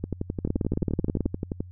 two click trains, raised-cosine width 3 ms, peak -12 / -15 dBFS, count 16 / 19, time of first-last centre 0.45-1.261 / 0.04-1.605 s, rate 18.5 / 11.5 Hz, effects added 90 Hz sine -41 dBFS peak until 1.71 s

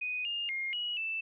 sine tone with pitch steps, 2491 / 2824 / 2130 / 2911 / 2649 Hz, D#7 / F7 / C7 / F#7 / E7, +1 / +19 / +30 / -29 / +8 cents, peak -32 dBFS, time 0.01-1.21 s, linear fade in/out 10 ms, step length 240 ms, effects none

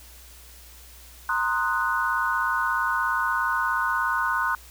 sine chord, C half-diminished seventh, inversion third, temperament equal with one note detuned, 929.6 / 1046.5 / 1244.5 / 1480 Hz, Bb5 / C6 / Eb6 / Gb6, -5 / 0 / 0 / 0 cents, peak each -30 / -27 / -29 / -25 dBFS, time 1.29-4.55 s, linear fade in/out 2 ms, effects added 60 Hz sine -48 dBFS peak until 4.7 s + white hiss -49 dBFS RMS until 4.7 s

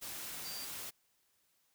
sine tone in noise, 4699 Hz, D8, in tune, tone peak -45 dBFS, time 0.44-0.66 s, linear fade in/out 20 ms, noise white, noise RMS -44 dBFS, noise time 0.01-0.91 s, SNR -4 dB, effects white hiss -75 dBFS RMS until 1.74 s

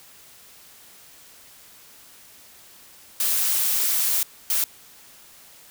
blue noise bursts at uneven times, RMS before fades -22 dBFS, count 2, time 3.2-4.23 / 4.5-4.64 s, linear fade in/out 2 ms, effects white hiss -49 dBFS RMS until 5.7 s

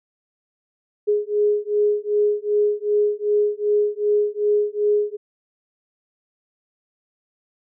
sine beating tone pair, 415.3 / 417.9 Hz, G#4 / G#4, 0 / +11 cents, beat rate 2.6 Hz, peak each -20 dBFS, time 1.07-5.17 s, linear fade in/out 20 ms, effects none

